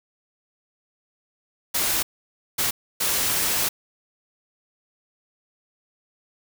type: noise bursts at uneven times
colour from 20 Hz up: white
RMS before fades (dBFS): -23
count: 3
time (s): 1.74-2.03 / 2.58-2.71 / 3-3.69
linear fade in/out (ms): 10
effects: none